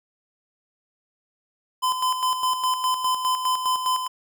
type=tone with tremolo; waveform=square; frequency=1020 Hz; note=C6; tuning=44 cents flat; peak=-20 dBFS; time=1.82-4.08 s; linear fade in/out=20 ms; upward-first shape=square; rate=4.9 Hz; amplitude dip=55%; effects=none